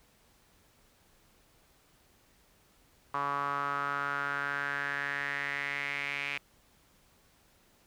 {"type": "tone with band-pass filter sweep", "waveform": "sawtooth", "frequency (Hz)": 141.8, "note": "C#3", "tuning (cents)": 40, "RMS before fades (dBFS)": -34, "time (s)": [3.14, 6.38], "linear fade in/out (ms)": 5, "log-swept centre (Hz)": [1100, 2400], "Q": 5.5, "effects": ["pink hiss -65 dBFS RMS until 7.86 s"]}